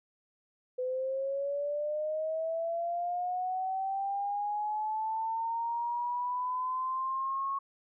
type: linear sweep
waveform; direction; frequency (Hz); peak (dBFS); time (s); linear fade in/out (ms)
sine; up; 502 to 1100; -30; 0.78-7.59; 10
effects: none